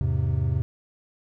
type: chord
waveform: triangle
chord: E augmented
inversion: none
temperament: equal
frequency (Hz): 82.41 / 103.83 / 130.81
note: E2 / G#2 / B#2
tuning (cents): 0 / 0 / 0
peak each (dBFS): -24 / -25 / -23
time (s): 0.01-0.62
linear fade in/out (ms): 0
effects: none